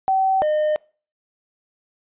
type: tone pair in turn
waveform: sine / triangle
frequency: 766 / 609.7 Hz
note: G5 / D#5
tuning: -40 / -35 cents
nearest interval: major third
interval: 395 cents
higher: first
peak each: -15 dBFS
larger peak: neither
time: 0.08-0.42 / 0.42-0.76 s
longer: neither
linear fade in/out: 0 ms
effects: noise-tail reverb RT60 0.4 s tail -25 dB re dry + resampled to 8000 Hz